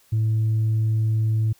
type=tone; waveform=sine; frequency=110 Hz; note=A2; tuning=in tune; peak=-16 dBFS; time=0.12-1.53 s; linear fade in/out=10 ms; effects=tanh soft clip ceiling -16 dBFS + white hiss -58 dBFS RMS until 1.59 s

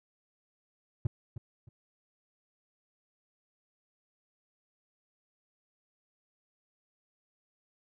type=tone with echo; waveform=triangle; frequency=115.7 Hz; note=A#2; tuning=13 cents flat; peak=-22 dBFS; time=1.05-1.07 s; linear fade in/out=5 ms; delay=310 ms; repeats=2; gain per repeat=-12 dB; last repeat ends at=1.69 s; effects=none

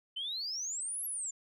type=exponential two-way sweep; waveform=sine; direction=up then down; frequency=3000 to 11550 to 7040 Hz; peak=-34 dBFS; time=0.16-1.31 s; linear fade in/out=10 ms; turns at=1.05 s; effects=tanh soft clip ceiling -30 dBFS

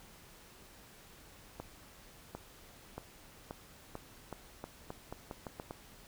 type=accelerating click train; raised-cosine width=1 ms; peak=-27 dBFS; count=13; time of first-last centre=1.6-5.709 s; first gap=750 ms; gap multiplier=0.84; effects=pink hiss -57 dBFS RMS until 6.07 s

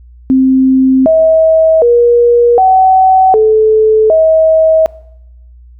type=tone with pitch steps; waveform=sine; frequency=262.5 / 642 / 476.9 / 756 / 435.3 / 639 Hz; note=C4 / E5 / A#4 / F#5 / A4 / D#5; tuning=+6 / -46 / +39 / +37 / -19 / +46 cents; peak=-4 dBFS; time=0.3-4.86 s; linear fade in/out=0 ms; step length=760 ms; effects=noise-tail reverb RT60 0.8 s tail -21 dB re dry + added 60 Hz sine -34 dBFS peak until 5.79 s

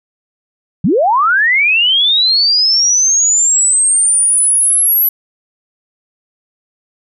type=linear sweep; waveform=sine; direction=up; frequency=136.2 to 11840 Hz; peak=-8 dBFS; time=0.84-5.09 s; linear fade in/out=5 ms; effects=none

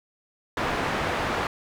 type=low-pass noise; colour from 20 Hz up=white; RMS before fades=-27 dBFS; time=0.57-1.47 s; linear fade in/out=2 ms; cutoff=1500 Hz; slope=12 dB/octave; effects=none

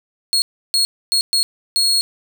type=tone bursts at uneven times; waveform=35% pulse; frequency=4310 Hz; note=C#8; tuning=49 cents flat; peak=-12 dBFS; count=5; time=0.33-0.42 / 0.74-0.85 / 1.12-1.21 / 1.33-1.43 / 1.76-2.01 s; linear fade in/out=0 ms; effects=none

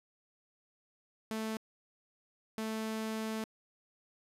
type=tone bursts at uneven times; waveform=sawtooth; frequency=220 Hz; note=A3; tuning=in tune; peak=-31 dBFS; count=2; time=1.31-1.57 / 2.58-3.44 s; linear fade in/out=0 ms; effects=resampled to 32000 Hz + 10-bit

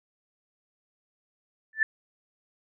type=tone with exponential growth; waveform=sine; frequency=1762 Hz; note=A6; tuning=2 cents sharp; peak=-15 dBFS; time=1.73-1.83 s; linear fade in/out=2 ms; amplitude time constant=20 ms; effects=none

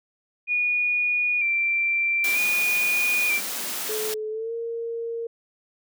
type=tone with vibrato; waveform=sine; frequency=2402 Hz; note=D7; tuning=38 cents sharp; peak=-20 dBFS; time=0.47-3.41 s; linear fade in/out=50 ms; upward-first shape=square; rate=0.53 Hz; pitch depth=35 cents each way
type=high-pass noise; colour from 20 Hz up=white; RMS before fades=-30 dBFS; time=2.24-4.14 s; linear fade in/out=2 ms; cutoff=170 Hz; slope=96 dB/octave
type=tone with pitch glide; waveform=sine; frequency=431.4 to 462.4 Hz; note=A4 to A#4; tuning=-34 to -14 cents; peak=-27 dBFS; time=3.89-5.27 s; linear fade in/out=5 ms; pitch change=+120 cents; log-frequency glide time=4.3-4.53 s
effects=none

